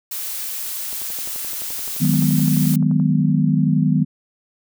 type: noise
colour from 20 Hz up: blue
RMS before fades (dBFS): -27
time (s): 0.11-2.76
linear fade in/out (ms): 5
type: click train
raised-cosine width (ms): 1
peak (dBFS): -25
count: 25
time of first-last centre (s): 0.93-2.999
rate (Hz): 11.6
type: chord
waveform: sine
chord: G# minor seventh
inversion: second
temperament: just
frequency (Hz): 155.74 / 186.89 / 207.7 / 249.2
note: D#3 / F#3 / G#3 / B3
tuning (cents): +2 / +18 / 0 / +16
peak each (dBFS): -17 / -20 / -22 / -20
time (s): 2-4.05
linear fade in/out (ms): 20
effects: none